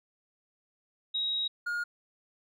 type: tone pair in turn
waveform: sine / triangle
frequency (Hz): 3808 / 1426.4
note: A#7 / F6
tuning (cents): +36 / +36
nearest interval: octave + perfect fourth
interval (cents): 1700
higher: first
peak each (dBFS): -28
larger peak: neither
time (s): 1.14-1.48 / 1.66-1.84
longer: first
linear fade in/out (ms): 10
effects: none